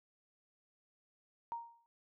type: tone with exponential decay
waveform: sine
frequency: 932.3 Hz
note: A#5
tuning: in tune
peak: -35 dBFS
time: 1.52-1.86 s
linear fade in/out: 0 ms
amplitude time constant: 73 ms
effects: none